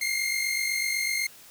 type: tone pair together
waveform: sawtooth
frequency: 2100 / 2148 Hz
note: C7 / C7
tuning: +6 / +45 cents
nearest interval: unison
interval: 39 cents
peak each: -25 dBFS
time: 0.01-1.27 s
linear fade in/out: 5 ms
effects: white hiss -50 dBFS RMS until 1.5 s